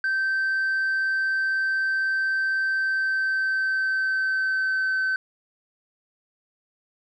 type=tone with pitch glide; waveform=sine; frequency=1554 to 1533.5 Hz; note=G6 to G6; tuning=-16 to -38 cents; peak=-19 dBFS; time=0.04-5.16 s; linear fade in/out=2 ms; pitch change=-22 cents; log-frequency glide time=2.7-5.04 s; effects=tanh soft clip ceiling -20 dBFS